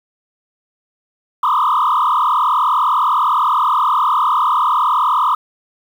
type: tone with frequency modulation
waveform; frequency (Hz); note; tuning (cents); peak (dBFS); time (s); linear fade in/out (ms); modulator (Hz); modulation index
sine; 1112; C#6; +5; -10; 1.43-5.35; 5; 39.6; 3.8
effects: tanh soft clip ceiling -9 dBFS + 7-bit